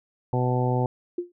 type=harmonic tone; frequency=125 Hz; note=B2; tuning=21 cents sharp; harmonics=1 / 2 / 3 / 4 / 5 / 6 / 7; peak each=-23 / -30 / -30 / -30 / -36 / -32 / -31 dBFS; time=0.33-0.86 s; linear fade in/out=2 ms
type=tone with exponential decay; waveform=sine; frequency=351.5 Hz; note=F4; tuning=11 cents sharp; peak=-21 dBFS; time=1.18-1.32 s; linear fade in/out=5 ms; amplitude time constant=29 ms
effects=none